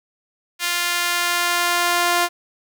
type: tone with high-pass filter sweep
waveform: sawtooth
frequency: 349.2 Hz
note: F4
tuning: in tune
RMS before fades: -20 dBFS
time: 0.59-2.29 s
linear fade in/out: 50 ms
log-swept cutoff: 2000 to 750 Hz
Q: 0.89
effects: none